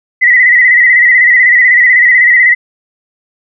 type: tone with vibrato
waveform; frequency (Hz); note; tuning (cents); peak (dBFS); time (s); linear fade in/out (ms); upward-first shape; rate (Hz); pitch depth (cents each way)
sine; 1968; B6; -7; -3; 0.21-2.55; 20; square; 16; 50
effects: none